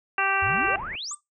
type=harmonic tone; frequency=390 Hz; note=G4; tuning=9 cents flat; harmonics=1 / 2 / 3 / 4 / 5 / 6 / 7; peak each=-36 / -28 / -27 / -26 / -32 / -33 / -27 dBFS; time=0.18-0.76 s; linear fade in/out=2 ms
type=exponential sweep; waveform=sine; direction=up; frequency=78 to 8720 Hz; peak=-31 dBFS; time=0.42-1.15 s; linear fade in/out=5 ms
type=low-pass noise; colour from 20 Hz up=pink; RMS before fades=-42 dBFS; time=0.46-0.96 s; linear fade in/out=5 ms; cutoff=2500 Hz; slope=48 dB/octave
type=tone with exponential decay; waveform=triangle; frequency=1182 Hz; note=D6; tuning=11 cents sharp; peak=-33 dBFS; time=1.11-1.21 s; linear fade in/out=5 ms; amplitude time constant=21 ms
effects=noise-tail reverb RT60 0.2 s tail -23 dB re dry